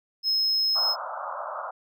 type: tone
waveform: triangle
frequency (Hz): 5160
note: E8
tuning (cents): -38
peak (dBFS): -20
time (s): 0.23-0.96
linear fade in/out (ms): 50
type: band-pass noise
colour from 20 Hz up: white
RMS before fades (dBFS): -34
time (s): 0.75-1.71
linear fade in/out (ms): 10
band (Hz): 550 to 1400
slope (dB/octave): 96
effects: none